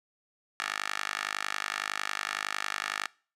10% pulse tone with high-pass filter, 50.9 Hz, G#1, 34 cents flat, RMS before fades -34 dBFS, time 0.6-3.07 s, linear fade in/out 0 ms, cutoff 1500 Hz, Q 1.8, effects noise-tail reverb RT60 0.4 s tail -23 dB re dry + low-pass 9000 Hz 12 dB/octave

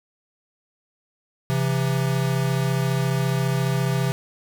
square tone pair together, 133.02 / 167.6 Hz, C3 / E3, +29 / +29 cents, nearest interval major third, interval 400 cents, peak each -22 / -26 dBFS, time 1.5-4.12 s, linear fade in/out 0 ms, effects none

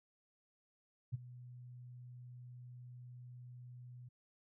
sine tone with ADSR envelope, 123.47 Hz, B2, in tune, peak -33 dBFS, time 1.12-4.09 s, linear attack 23 ms, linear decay 20 ms, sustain -17 dB, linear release 11 ms, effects none

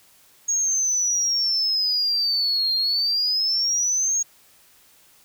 sine exponential two-way sweep, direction down then up, 6620 to 4186 to 6620 Hz, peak -18 dBFS, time 0.48-4.23 s, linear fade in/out 10 ms, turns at 2.74 s, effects tanh soft clip ceiling -15 dBFS + white hiss -55 dBFS RMS until 5.24 s

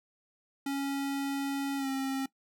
square tone with pitch glide, 277.2 to 268.7 Hz, C#4 to C4, 0 to +46 cents, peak -31 dBFS, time 0.66-2.26 s, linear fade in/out 5 ms, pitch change -54 cents, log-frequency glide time 1.77-1.88 s, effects noise-tail reverb RT60 0.1 s tail -19 dB re dry

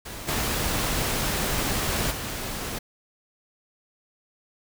pink noise with level steps, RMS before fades -37 / -26 / -32 dBFS, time 0.05-2.79 s, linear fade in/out 10 ms, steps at 0.27 / 2.1 s, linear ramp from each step 20 ms, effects none

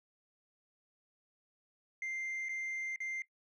sine tone with dropouts, 2093 Hz, C7, in tune, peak -34 dBFS, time 2.02-3.22 s, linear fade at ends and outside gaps 2 ms, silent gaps 2.486-2.492 / 2.96-3.003 s, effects noise-tail reverb RT60 0.1 s tail -18 dB re dry + tanh soft clip ceiling -35 dBFS

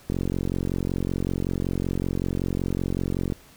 click train, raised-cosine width 3 ms, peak -13 dBFS, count 147, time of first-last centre 0.1-3.323 s, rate 45.3 Hz, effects pink hiss -52 dBFS RMS until 3.56 s

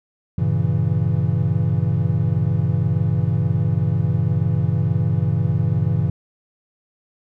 triangle chord, G diminished seventh, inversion none, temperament equal, 98 / 116.54 / 138.59 / 164.81 Hz, G2 / Bb2 / Db3 / Fb3, 0 / 0 / 0 / 0 cents, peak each -20 dBFS, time 0.38-6.1 s, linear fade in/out 5 ms, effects none

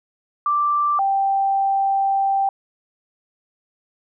sine tone pair in turn, 1174.7 / 784 Hz, D6 / G5, 0 / 0 cents, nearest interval perfect fifth, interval 700 cents, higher first, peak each -16 dBFS, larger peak neither, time 0.46-0.99 / 0.99-2.49 s, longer second, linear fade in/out 2 ms, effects none

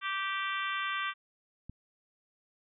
harmonic tone, 390 Hz, G4, 9 cents flat, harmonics 3 / 4 / 5 / 6 / 7 / 8 / 9, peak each -35 / -37 / -39 / -41 / -42 / -43 / -44 dBFS, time 0.01-1.14 s, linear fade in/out 50 ms
click, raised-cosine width 5 ms, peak -31 dBFS, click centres 1.696 s
effects none

